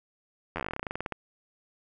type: slowing click train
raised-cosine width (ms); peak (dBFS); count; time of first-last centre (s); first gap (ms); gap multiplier
0.5; -17; 20; 0.56-1.123; 11; 1.1
effects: none